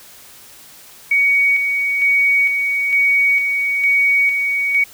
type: tone with tremolo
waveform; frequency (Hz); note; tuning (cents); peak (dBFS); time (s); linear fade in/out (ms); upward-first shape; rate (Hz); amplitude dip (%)
sine; 2245; C#7; +21; -11; 1.11-4.84; 5; square; 1.1; 40
effects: white hiss -42 dBFS RMS until 4.93 s